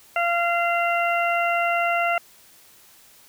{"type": "harmonic tone", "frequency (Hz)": 689, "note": "F5", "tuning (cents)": -24, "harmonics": [1, 2, 3, 4], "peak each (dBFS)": [-22, -25, -27, -28], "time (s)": [0.16, 2.18], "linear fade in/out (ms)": 2, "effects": ["white hiss -52 dBFS RMS until 3.28 s"]}